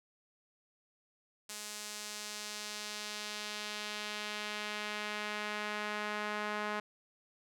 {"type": "tone with band-pass filter sweep", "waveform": "sawtooth", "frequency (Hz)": 210, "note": "G#3", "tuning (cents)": 19, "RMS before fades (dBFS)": -40, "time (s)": [1.49, 6.8], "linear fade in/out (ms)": 5, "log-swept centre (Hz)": [7800, 1400], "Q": 0.95, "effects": []}